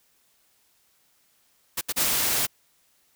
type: noise bursts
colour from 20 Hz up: white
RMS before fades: -27 dBFS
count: 3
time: 1.77-2.04 s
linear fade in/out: 10 ms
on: 42 ms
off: 72 ms
type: noise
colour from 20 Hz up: white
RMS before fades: -24 dBFS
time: 1.96-2.47 s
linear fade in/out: 20 ms
effects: white hiss -65 dBFS RMS until 3.15 s